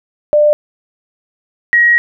sine tone pair in turn, 596 / 1896.5 Hz, D5 / A#6, +25 / +29 cents, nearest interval octave + minor sixth, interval 2004 cents, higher second, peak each -6 dBFS, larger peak neither, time 0.33-0.53 / 1.73-1.98 s, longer second, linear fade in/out 0 ms, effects none

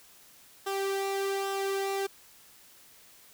sawtooth tone with flanger, 392 Hz, G4, in tune, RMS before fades -31 dBFS, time 0.66-2.07 s, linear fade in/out 10 ms, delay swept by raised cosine 0.44 to 1.94 ms, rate 1.2 Hz, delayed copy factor -0.55, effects white hiss -56 dBFS RMS until 3.33 s

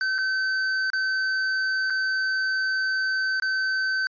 square tone with dropouts, 1535 Hz, G6, 37 cents flat, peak -23 dBFS, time 0.01-4.07 s, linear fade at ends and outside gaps 1 ms, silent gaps 0.182-0.186 / 0.902-0.933 / 1.9-1.904 / 3.399-3.422 s, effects resampled to 11025 Hz

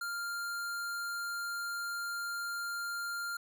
square tone, 1396.9 Hz, F6, in tune, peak -36 dBFS, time 0.01-3.37 s, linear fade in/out 5 ms, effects none

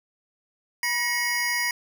square tone cluster, 973 / 1895 / 2196 / 4924 Hz, B5 / A#6 / C#7 / D#8, -26 / +28 / -17 / -19 cents, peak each -34 / -27 / -29 / -32 dBFS, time 0.83-1.71 s, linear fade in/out 2 ms, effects none

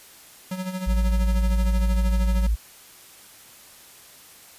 square tone with tremolo, 185.5 Hz, F#3, 5 cents sharp, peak -26 dBFS, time 0.51-2.47 s, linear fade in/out 5 ms, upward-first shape sine, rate 13 Hz, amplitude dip 65%
sine tone, 54.9 Hz, A1, 3 cents flat, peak -18 dBFS, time 0.86-2.56 s, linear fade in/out 20 ms
effects white hiss -48 dBFS RMS until 4.58 s + resampled to 32000 Hz

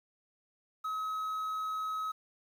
triangle tone with quantisation, 1278 Hz, D#6, 46 cents sharp, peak -31 dBFS, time 0.84-2.12 s, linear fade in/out 10 ms, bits 10, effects none

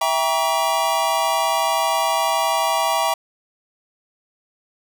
square chord, E diminished seventh, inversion none, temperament just, 659.3 / 791.1 / 949.3 / 1139.2 Hz, E5 / G5 / Bb5 / Db6, 0 / +16 / +31 / +47 cents, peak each -24 / -24 / -23 / -25 dBFS, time 0.01-3.14 s, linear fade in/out 5 ms, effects none

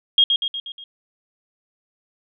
sine tone with echo, 3254 Hz, G#7, 36 cents flat, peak -10 dBFS, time 0.18-0.24 s, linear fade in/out 2 ms, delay 120 ms, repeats 5, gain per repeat -5 dB, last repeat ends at 0.84 s, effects none

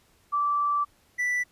sine / triangle tone pair in turn, 1164 / 1972.9 Hz, D6 / B6, -16 / -2 cents, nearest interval major sixth, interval 914 cents, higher second, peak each -22 dBFS, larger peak neither, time 0.32-0.85 / 1.18-1.44 s, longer first, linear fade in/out 20 ms, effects pink hiss -63 dBFS RMS until 1.51 s + resampled to 32000 Hz

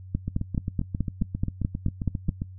two click trains, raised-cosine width 5 ms, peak -16 / -12 dBFS, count 17 / 11, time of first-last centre 0.28-2.419 / 0.15-2.291 s, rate 7.48 / 4.67 Hz, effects noise-tail reverb RT60 0.1 s tail -20 dB re dry + added 93 Hz sine -40 dBFS peak until 2.58 s

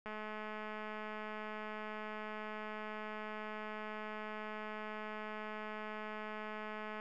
click train, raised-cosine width 0.5 ms, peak -30 dBFS, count 1486, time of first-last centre 0.06-6.999 s, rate 214 Hz, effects none

